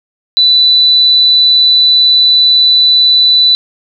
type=tone; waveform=sine; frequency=3981 Hz; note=B7; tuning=13 cents sharp; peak=-4 dBFS; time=0.37-3.55 s; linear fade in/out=0 ms; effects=none